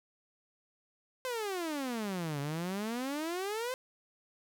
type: exponential two-way sweep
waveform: sawtooth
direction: down then up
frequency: 523.3 to 138.59 to 523.3 Hz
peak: -30 dBFS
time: 1.25-3.74 s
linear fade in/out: 0 ms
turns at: 2.4 s
effects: none